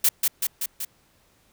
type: noise with echo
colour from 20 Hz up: blue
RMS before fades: -18 dBFS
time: 0.04-0.09 s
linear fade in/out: 5 ms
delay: 190 ms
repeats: 4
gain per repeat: -3 dB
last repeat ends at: 0.85 s
effects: pink hiss -62 dBFS RMS until 1.52 s